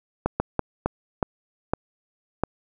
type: slowing click train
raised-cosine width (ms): 1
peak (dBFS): -7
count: 7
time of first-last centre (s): 0.26-2.436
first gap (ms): 140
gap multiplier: 1.38
effects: none